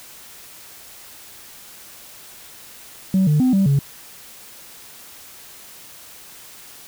sine tone with pitch steps, 189.9 / 149.9 / 255.5 / 194.7 / 139.7 Hz, F#3 / D3 / C4 / G3 / C#3, +45 / +36 / -41 / -12 / +14 cents, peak -11 dBFS, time 3.14-3.79 s, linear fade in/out 2 ms, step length 130 ms, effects tanh soft clip ceiling -11 dBFS + white hiss -42 dBFS RMS until 6.87 s

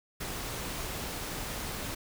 pink noise, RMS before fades -37 dBFS, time 0.2-1.95 s, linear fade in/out 10 ms, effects none

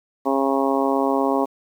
harmonic tone, 136.3 Hz, C#3, 29 cents flat, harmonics 2 / 3 / 4 / 5 / 6 / 7 / 8, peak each -22 / -24 / -25 / -26 / -27 / -27 / -28 dBFS, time 0.25-1.46 s, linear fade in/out 20 ms, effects 8-bit

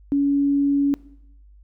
sine tone, 281.9 Hz, C#4, 29 cents sharp, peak -16 dBFS, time 0.12-0.94 s, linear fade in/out 0 ms, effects noise-tail reverb RT60 0.8 s tail -21 dB re dry + added 50 Hz sine -46 dBFS peak until 1.63 s

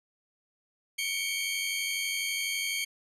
sawtooth tone cluster, 2221 / 2313 / 3171 Hz, C#7 / D7 / G7, +3 / -27 / +19 cents, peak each -29 / -33 / -31 dBFS, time 0.98-2.85 s, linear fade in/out 10 ms, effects resampled to 32000 Hz

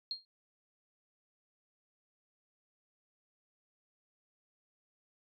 sine tone with exponential decay, 4228 Hz, C8, 17 cents sharp, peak -31 dBFS, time 0.11-0.25 s, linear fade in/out 1 ms, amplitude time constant 30 ms, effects MP3 64 kbps

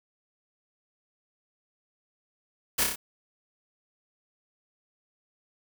white noise with echo, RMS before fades -25 dBFS, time 2.78-2.84 s, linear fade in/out 10 ms, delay 30 ms, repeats 4, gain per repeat -3 dB, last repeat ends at 2.96 s, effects none

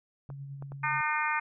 sine tone with tremolo, 138.9 Hz, C#3, 4 cents sharp, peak -37 dBFS, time 0.29-1.01 s, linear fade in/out 0 ms, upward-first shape sine, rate 9.5 Hz, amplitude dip 35%
clicks, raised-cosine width 1 ms, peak -32 dBFS, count 3, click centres 0.302 / 0.624 / 0.72 s
harmonic tone, 303.6 Hz, D#4, 42 cents flat, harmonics 3 / 4 / 5 / 6 / 7 / 8, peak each -32 / -33 / -34 / -35 / -35 / -36 dBFS, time 0.83-1.4 s, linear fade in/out 10 ms
effects none

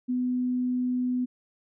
sine tone, 250 Hz, B3, 21 cents sharp, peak -24 dBFS, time 0.08-1.26 s, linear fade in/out 20 ms, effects none

